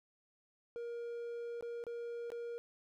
triangle tone with dropouts, 471.6 Hz, A#4, 20 cents sharp, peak -38 dBFS, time 0.76-2.58 s, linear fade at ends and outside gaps 0 ms, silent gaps 1.609-1.625 / 1.839-1.867 / 2.303-2.319 s, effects none

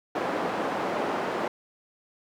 white band-pass noise, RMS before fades -29 dBFS, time 0.15-1.48 s, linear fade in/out 5 ms, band 250 to 870 Hz, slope 12 dB/octave, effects none

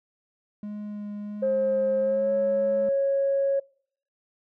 triangle tone with vibrato, 207.7 Hz, G#3, in tune, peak -30 dBFS, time 0.63-2.89 s, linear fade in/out 2 ms, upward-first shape sine, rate 1.5 Hz, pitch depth 10 cents each way
sine tone with pitch glide, 532 to 550.8 Hz, C5 to C#5, +29 to -11 cents, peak -20 dBFS, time 1.42-3.6 s, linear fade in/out 10 ms, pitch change +60 cents, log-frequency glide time 2-2.32 s
effects noise-tail reverb RT60 0.6 s tail -26 dB re dry + tanh soft clip ceiling -16 dBFS

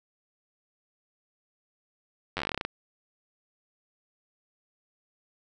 slowing click train, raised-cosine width 0.3 ms, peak -14 dBFS, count 14, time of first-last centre 2.37-2.65 s, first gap 10 ms, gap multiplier 1.12, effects none

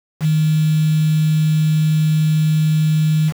sine tone with quantisation, 155.56 Hz, D#3, in tune, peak -12 dBFS, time 0.2-3.33 s, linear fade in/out 50 ms, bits 5, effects none

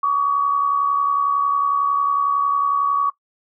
sine tone pair together, 1130 / 1201 Hz, C#6 / D6, +33 / +38 cents, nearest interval minor second, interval 105 cents, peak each -16 / -26 dBFS, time 0.03-3.1 s, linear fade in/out 5 ms, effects noise-tail reverb RT60 0.1 s tail -18 dB re dry

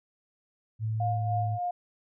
sine tone with pitch glide, 110 to 108.24 Hz, A2 to A2, 0 to -28 cents, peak -27 dBFS, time 0.79-1.59 s, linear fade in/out 50 ms, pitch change -28 cents, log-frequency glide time 1.09-1.33 s
sine tone with tremolo, 710 Hz, F5, 28 cents sharp, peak -27 dBFS, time 1-1.71 s, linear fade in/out 5 ms, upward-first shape sine, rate 3.4 Hz, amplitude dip 60%
effects none

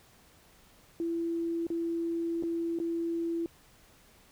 sine tone with dropouts, 335 Hz, E4, 28 cents sharp, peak -29 dBFS, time 1-3.46 s, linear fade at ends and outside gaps 1 ms, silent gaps 1.668-1.702 / 2.426-2.435 / 2.788-2.8 s, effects pink hiss -60 dBFS RMS until 4.31 s

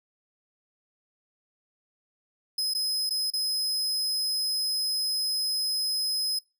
40% pulse tone with dropouts, 5080 Hz, D#8, 35 cents sharp, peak -24 dBFS, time 2.58-6.39 s, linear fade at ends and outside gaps 5 ms, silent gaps 2.738-2.748 / 3.095-3.106 / 3.304-3.335 s, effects noise-tail reverb RT60 0.3 s tail -25 dB re dry

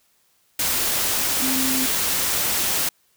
sine tone in noise, 261.6 Hz, C4, in tune, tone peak -24 dBFS, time 1.42-1.86 s, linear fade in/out 5 ms, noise white, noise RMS -22 dBFS, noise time 0.59-2.89 s, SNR -5 dB, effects white hiss -63 dBFS RMS until 3.16 s

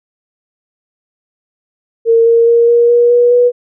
sine tone with pitch steps, 458.4 / 463.2 / 468 / 472.9 / 477.9 / 482.9 / 487.9 Hz, A#4 / A#4 / A#4 / A#4 / A#4 / B4 / B4, -29 / -11 / +7 / +25 / +43 / -39 / -21 cents, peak -5 dBFS, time 2.05-3.52 s, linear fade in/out 50 ms, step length 210 ms, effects none

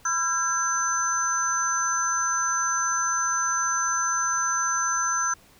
sine tone cluster, 1003 / 1356 / 1621 / 6120 Hz, B5 / E6 / G#6 / G8, +26 / +49 / -42 / -42 cents, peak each -32 / -26 / -30 / -26 dBFS, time 0.05-5.34 s, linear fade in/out 5 ms, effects pink hiss -55 dBFS RMS until 5.59 s

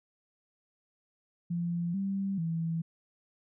sine tone with pitch steps, 171.9 / 195.5 / 164.6 Hz, F3 / G3 / E3, -27 / -4 / -2 cents, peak -29 dBFS, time 1.5-2.82 s, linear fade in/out 10 ms, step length 440 ms, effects none

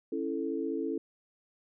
sine chord, A major, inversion first, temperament just, 275 / 330 / 440 Hz, C#4 / E4 / A4, -14 / +2 / 0 cents, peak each -35 / -34 / -35 dBFS, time 0.12-0.98 s, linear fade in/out 5 ms, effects none

